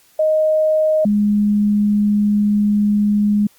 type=tone pair in turn; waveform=sine; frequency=623 / 207.2 Hz; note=D#5 / G#3; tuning=+2 / -4 cents; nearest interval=octave + perfect fifth; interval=1906 cents; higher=first; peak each=-12 dBFS; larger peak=neither; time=0.19-1.05 / 1.05-3.47 s; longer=second; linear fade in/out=5 ms; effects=white hiss -53 dBFS RMS until 3.58 s + Opus 48 kbps